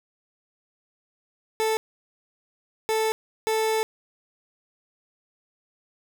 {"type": "tone bursts at uneven times", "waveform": "30% pulse", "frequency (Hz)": 440, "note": "A4", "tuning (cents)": 0, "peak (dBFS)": -19, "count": 3, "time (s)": [[1.6, 1.77], [2.89, 3.12], [3.47, 3.83]], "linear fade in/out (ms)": 0, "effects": []}